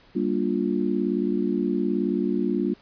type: chord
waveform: sine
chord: G minor seventh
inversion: none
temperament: just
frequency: 196 / 235.2 / 294 / 352.8 Hz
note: G3 / Bb3 / D4 / F4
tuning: 0 / +16 / +2 / +18 cents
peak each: -27 dBFS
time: 0.15-2.74 s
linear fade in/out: 10 ms
effects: pink hiss -55 dBFS RMS until 2.81 s + resampled to 11025 Hz